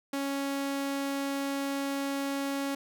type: tone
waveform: sawtooth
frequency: 277.2 Hz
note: C#4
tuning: in tune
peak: -26 dBFS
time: 0.13-2.75 s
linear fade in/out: 5 ms
effects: none